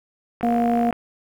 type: click train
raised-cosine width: 0.5 ms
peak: -17 dBFS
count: 28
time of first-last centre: 0.41-0.927 s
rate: 52.2 Hz
type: harmonic tone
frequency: 236 Hz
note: A#3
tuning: 22 cents sharp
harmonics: 1 / 2 / 3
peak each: -19 / -28 / -21 dBFS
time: 0.43-0.91 s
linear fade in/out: 2 ms
effects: 8-bit